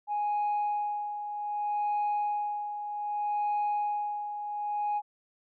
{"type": "tone with tremolo", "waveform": "sine", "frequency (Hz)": 830.6, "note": "G#5", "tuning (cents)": 0, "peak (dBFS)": -24, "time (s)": [0.07, 5.02], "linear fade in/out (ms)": 50, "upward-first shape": "sine", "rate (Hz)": 0.64, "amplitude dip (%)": 65, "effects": ["tanh soft clip ceiling -24 dBFS"]}